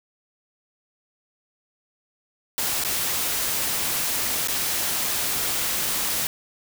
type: noise with dropouts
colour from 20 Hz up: white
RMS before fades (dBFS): -25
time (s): 2.58-6.27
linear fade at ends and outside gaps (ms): 0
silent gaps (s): 2.838-2.848 / 4.474-4.484
effects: none